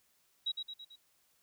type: tone with echo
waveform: sine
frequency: 3854 Hz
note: B7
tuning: 43 cents flat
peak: -31 dBFS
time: 0.46-0.52 s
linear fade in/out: 10 ms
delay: 110 ms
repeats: 4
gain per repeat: -5 dB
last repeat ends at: 0.96 s
effects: white hiss -72 dBFS RMS until 1.42 s